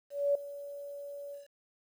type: tone with ADSR envelope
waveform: sine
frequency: 569 Hz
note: C#5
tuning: 45 cents sharp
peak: -23 dBFS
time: 0.1-1.48 s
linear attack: 250 ms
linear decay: 4 ms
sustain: -17 dB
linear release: 150 ms
effects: 10-bit